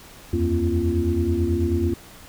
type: tone cluster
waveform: sine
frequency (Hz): 80.5 / 89.7 / 237.1 / 270.2 / 343.7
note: E2 / F2 / A#3 / C#4 / F4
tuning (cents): -41 / +47 / +30 / -44 / -28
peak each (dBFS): -24 / -24 / -27 / -30 / -23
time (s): 0.33-1.94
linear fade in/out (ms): 5
effects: tanh soft clip ceiling -7 dBFS + pink hiss -45 dBFS RMS until 2.28 s